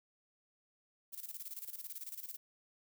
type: noise with tremolo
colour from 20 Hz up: violet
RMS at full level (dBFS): -44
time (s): 1.12-2.37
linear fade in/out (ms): 20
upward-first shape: square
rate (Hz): 18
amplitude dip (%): 75
effects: none